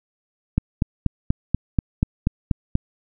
click train, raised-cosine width 5 ms, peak -5 dBFS, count 10, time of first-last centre 0.58-2.754 s, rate 4.14 Hz, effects none

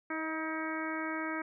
harmonic tone with a mistuned harmonic, 317.9 Hz, D#4, 37 cents sharp, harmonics 1 / 2 / 3 / 4 / 5 / 6 / 7, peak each -37 / -43 / -43 / -41 / -41 / -44 / -43 dBFS, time 0.1-1.42 s, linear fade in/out 5 ms, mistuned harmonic 2, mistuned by -15 cents, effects none

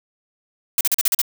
blue noise bursts, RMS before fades -17 dBFS, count 7, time 0.78-1.216 s, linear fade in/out 2 ms, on 28 ms, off 40 ms, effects none

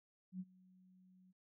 sine tone with ADSR envelope, 185 Hz, F#3, in tune, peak -40 dBFS, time 0.32-1.33 s, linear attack 79 ms, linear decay 43 ms, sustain -24 dB, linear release 28 ms, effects none

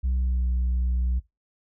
sine tone with pitch glide, 63.4 to 61.74 Hz, B1 to B1, +46 to 0 cents, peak -19 dBFS, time 0.03-1.2 s, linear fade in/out 20 ms, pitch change -46 cents, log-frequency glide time 0.15-0.47 s, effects noise-tail reverb RT60 0.2 s tail -20 dB re dry + tanh soft clip ceiling -20 dBFS

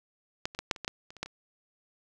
clicks, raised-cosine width 0.2 ms, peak -13 / -27 / -16 / -8 / -27 / -19 / -14 / -29 / -30 / -15 / -27 dBFS, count 11, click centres 0.455 / 0.549 / 0.59 / 0.712 / 0.762 / 0.847 / 0.879 / 1.105 / 1.167 / 1.23 / 1.26 s, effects none

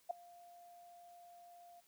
sine tone with ADSR envelope, 698.5 Hz, F5, in tune, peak -32 dBFS, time 0.09-1.81 s, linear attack 17 ms, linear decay 5 ms, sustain -24 dB, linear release 19 ms, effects white hiss -71 dBFS RMS until 1.87 s

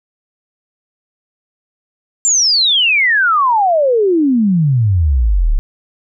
sine exponential sweep, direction down, 7459 to 32.7 Hz, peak -9 dBFS, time 2.25-5.59 s, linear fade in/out 0 ms, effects none

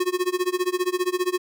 square tone with tremolo, 363.1 Hz, F#4, 33 cents flat, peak -19 dBFS, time 0-1.38 s, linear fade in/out 5 ms, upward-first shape sine, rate 15 Hz, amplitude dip 95%, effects none

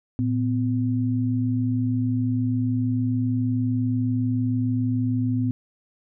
sine tone pair together, 113.55 / 253.3 Hz, A#2 / B3, -45 / +44 cents, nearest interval octave + major second, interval 1389 cents, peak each -23 / -23 dBFS, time 0.19-5.51 s, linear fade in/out 0 ms, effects none

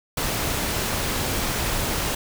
pink noise, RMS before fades -25 dBFS, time 0.17-2.15 s, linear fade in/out 5 ms, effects none

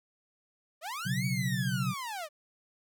sawtooth linear two-way sweep, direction up then down, 572 to 2284 to 572 Hz, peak -32 dBFS, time 0.81-2.29 s, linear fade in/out 50 ms, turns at 1.26 s
sine chord, B suspended second, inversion none, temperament equal with one note detuned, 124.19 / 138.59 / 185 Hz, B2 / C#3 / F#3, +10 / 0 / 0 cents, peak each -33 dBFS, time 1.05-1.94 s, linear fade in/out 20 ms
effects none

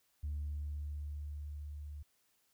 sine tone with level ramp, 73.7 Hz, D2, 7 cents sharp, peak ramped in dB -34 to -43 dBFS, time 0.23-2.03 s, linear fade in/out 10 ms, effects tanh soft clip ceiling -33 dBFS + white hiss -75 dBFS RMS until 2.53 s

